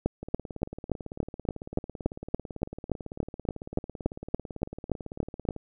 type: two click trains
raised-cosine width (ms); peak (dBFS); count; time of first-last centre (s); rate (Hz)
2; -24 / -11; 97 / 20; 0.23-5.563 / 0.06-5.489; 18 / 3.5
effects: none